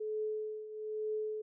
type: tone with tremolo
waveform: sine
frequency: 430 Hz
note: A4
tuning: 40 cents flat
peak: -32 dBFS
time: 0-1.42 s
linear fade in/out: 10 ms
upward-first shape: triangle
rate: 1.1 Hz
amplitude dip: 75%
effects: none